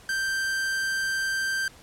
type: tone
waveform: 45% pulse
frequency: 1568 Hz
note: G6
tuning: in tune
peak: -25 dBFS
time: 0.09-1.68 s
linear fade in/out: 2 ms
effects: pink hiss -51 dBFS RMS until 1.82 s + low-pass 11000 Hz 12 dB/octave